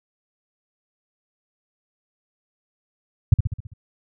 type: tone with echo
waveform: sine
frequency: 100.1 Hz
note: G2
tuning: 37 cents sharp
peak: -6 dBFS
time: 3.32-3.34 s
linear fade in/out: 5 ms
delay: 66 ms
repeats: 6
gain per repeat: -5 dB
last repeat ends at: 3.736 s
effects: none